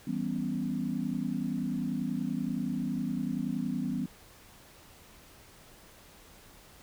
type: chord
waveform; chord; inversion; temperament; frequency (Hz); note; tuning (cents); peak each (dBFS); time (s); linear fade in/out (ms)
sine; C# half-diminished seventh; first; equal; 164.81 / 196 / 246.9 / 277.2; E3 / G3 / B3 / C#4; 0 / 0 / 0 / 0; -37 / -35 / -33 / -37; 0.07-4.06; 5
effects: pink hiss -55 dBFS RMS until 6.82 s